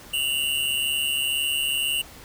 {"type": "tone pair together", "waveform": "square", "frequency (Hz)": [2774, 2916], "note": ["F7", "F#7"], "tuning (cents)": [-12, -26], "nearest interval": "minor second", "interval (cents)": 86, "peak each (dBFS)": -26, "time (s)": [0.13, 2.02], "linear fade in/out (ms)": 10, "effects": ["pink hiss -45 dBFS RMS until 2.24 s"]}